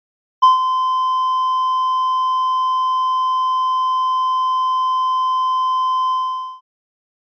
triangle tone with ADSR envelope, 1030 Hz, C6, 28 cents flat, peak -3 dBFS, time 0.42-6.61 s, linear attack 15 ms, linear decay 140 ms, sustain -10 dB, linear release 500 ms, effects resampled to 11025 Hz

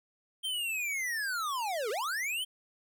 square linear two-way sweep, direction down then up, 3182 to 392 to 3182 Hz, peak -32 dBFS, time 0.43-2.45 s, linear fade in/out 20 ms, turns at 1.9 s, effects none

